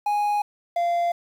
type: tone pair in turn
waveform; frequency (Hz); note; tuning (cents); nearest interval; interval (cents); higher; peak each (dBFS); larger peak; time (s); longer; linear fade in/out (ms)
triangle; 828 / 690.7; G#5 / F5; -5 / -19; minor third; 314; first; -18 / -18; neither; 0.06-0.42 / 0.76-1.12; neither; 5
effects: 8-bit